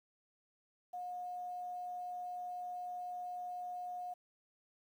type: tone with quantisation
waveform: sine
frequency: 719 Hz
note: F#5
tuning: 50 cents flat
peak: -40 dBFS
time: 0.93-4.14 s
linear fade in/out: 10 ms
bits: 11
effects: none